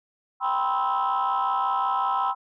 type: chord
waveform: sine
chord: C major seventh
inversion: second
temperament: just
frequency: 784.9 / 981.1 / 1046.5 / 1308.1 Hz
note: G5 / B5 / C6 / E6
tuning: +2 / -12 / 0 / -14 cents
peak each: -26 dBFS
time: 0.4-2.35 s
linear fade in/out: 50 ms
effects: tanh soft clip ceiling -16 dBFS